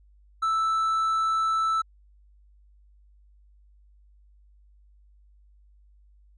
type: tone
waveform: triangle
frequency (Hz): 1318.5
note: E6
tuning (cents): 0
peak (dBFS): -20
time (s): 0.42-1.82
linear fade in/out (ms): 10
effects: added 50 Hz sine -54 dBFS peak until 6.37 s + resampled to 24000 Hz